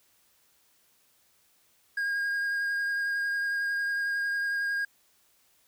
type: tone with vibrato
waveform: triangle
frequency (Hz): 1625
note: G#6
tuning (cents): -38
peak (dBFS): -25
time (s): 1.97-4.85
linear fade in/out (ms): 5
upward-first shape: sine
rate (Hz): 11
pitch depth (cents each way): 11
effects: white hiss -66 dBFS RMS until 5.67 s